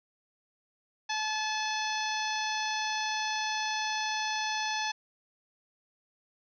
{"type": "harmonic tone", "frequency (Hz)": 863, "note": "A5", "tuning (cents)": -34, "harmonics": [1, 2, 3, 4, 5, 6, 7], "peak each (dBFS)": [-33, -36, -38, -39, -40, -41, -41], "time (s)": [1.09, 4.92], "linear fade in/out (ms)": 10, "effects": []}